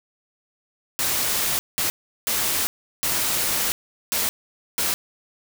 white noise bursts at uneven times, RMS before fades -23 dBFS, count 6, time 0.99-1.59 / 1.78-1.9 / 2.27-2.67 / 3.03-3.72 / 4.12-4.29 / 4.78-4.94 s, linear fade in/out 0 ms, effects none

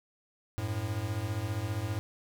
square beating tone pair, 94.9 / 109.9 Hz, F#2 / A2, +44 / -2 cents, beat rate 15 Hz, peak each -36 / -34 dBFS, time 0.58-1.99 s, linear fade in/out 0 ms, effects none

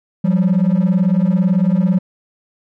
triangle beating tone pair, 174.8 / 192.8 Hz, F3 / G3, +2 / -28 cents, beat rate 18 Hz, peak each -11 dBFS, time 0.24-1.99 s, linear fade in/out 10 ms, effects tanh soft clip ceiling -7 dBFS

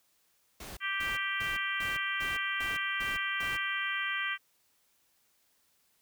pink noise bursts, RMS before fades -44 dBFS, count 8, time 0.6-3.57 s, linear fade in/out 5 ms, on 170 ms, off 230 ms
harmonic tone, 392 Hz, G4, in tune, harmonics 3 / 4 / 5 / 6 / 7 / 8, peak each -39 / -36 / -35 / -38 / -42 / -40 dBFS, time 0.8-4.38 s, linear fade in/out 50 ms
effects white hiss -71 dBFS RMS until 6.01 s

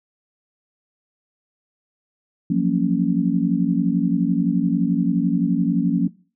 sine chord, Gb major seventh, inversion third, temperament just, 173.43 / 185 / 231.2 / 277.5 Hz, F3 / Gb3 / Bb3 / Db4, -12 / 0 / -14 / +2 cents, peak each -22 dBFS, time 2.5-6.08 s, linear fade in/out 5 ms, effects noise-tail reverb RT60 0.4 s tail -22 dB re dry

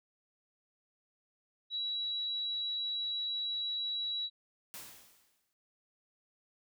sine tone, 3902 Hz, B7, 22 cents flat, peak -33 dBFS, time 1.7-4.3 s, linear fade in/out 50 ms
white noise with exponential decay, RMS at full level -44 dBFS, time 4.74-5.53 s, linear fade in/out 0 ms, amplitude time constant 170 ms
effects none

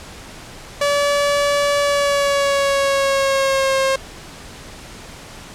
sawtooth tone with pitch glide, 574 to 535.6 Hz, D5 to C5, -40 to +40 cents, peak -11 dBFS, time 0.81-3.96 s, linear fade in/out 5 ms, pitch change -120 cents, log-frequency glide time 1.8-3.76 s, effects pink hiss -37 dBFS RMS until 5.54 s + low-pass 9000 Hz 12 dB/octave

